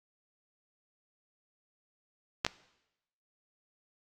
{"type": "clicks", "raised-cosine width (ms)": 0.2, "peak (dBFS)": [-8, -12], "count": 2, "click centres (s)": [2.449, 2.465], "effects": ["noise-tail reverb RT60 0.9 s tail -20 dB re dry", "AAC 64 kbps"]}